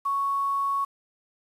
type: tone with quantisation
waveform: sine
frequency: 1110 Hz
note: C#6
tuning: 2 cents sharp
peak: -23 dBFS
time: 0.05-0.85 s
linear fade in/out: 10 ms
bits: 8
effects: resampled to 32000 Hz

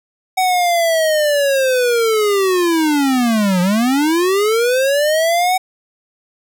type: linear two-way sweep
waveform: square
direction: down then up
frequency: 754 to 174.61 to 754 Hz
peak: -13 dBFS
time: 0.37-5.58 s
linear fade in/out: 10 ms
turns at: 3.61 s
effects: none

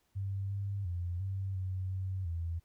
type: tone with pitch steps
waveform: sine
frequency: 97.9 / 99.6 / 87.7 / 96.5 / 93.5 / 94.4 / 83.9 Hz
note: G2 / G2 / F2 / G2 / F#2 / F#2 / E2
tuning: -2 / +28 / +8 / -27 / +19 / +35 / +31 cents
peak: -33 dBFS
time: 0.15-2.6 s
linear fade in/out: 20 ms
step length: 350 ms
effects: pink hiss -75 dBFS RMS until 2.64 s

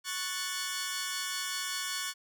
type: chord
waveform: 10% pulse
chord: F# minor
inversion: second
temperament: equal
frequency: 1108.7 / 1480 / 1760 Hz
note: C#6 / F#6 / A6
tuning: 0 / 0 / 0 cents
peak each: -29 dBFS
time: 0.04-2.14 s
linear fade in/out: 50 ms
effects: none

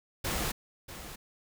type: noise with echo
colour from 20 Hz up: pink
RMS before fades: -32 dBFS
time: 0.24-0.52 s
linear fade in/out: 10 ms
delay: 640 ms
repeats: 1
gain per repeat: -12 dB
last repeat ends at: 1.16 s
effects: none

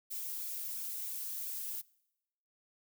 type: noise with flanger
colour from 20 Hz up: violet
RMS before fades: -40 dBFS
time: 0.1-1.82 s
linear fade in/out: 20 ms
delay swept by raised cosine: 1 to 3.8 ms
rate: 2.9 Hz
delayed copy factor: -0.7
effects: noise-tail reverb RT60 0.9 s tail -24 dB re dry

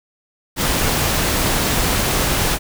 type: noise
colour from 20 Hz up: pink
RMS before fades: -18 dBFS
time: 0.56-2.59 s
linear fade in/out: 50 ms
effects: none

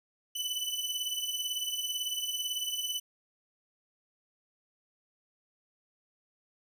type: beating tone pair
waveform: sawtooth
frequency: 2982 / 3000 Hz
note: F#7 / F#7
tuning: +13 / +23 cents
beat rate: 18 Hz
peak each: -32 / -32 dBFS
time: 0.35-3 s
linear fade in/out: 10 ms
effects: none

